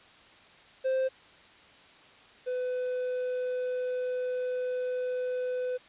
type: tone pair in turn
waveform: triangle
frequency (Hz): 523.3 / 502.3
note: C5 / B4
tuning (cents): 0 / +29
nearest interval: minor second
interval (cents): 71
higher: first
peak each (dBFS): -23 / -27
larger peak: first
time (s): 0.84-1.09 / 2.46-5.78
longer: second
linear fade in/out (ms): 20
effects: white hiss -55 dBFS RMS until 5.88 s + resampled to 8000 Hz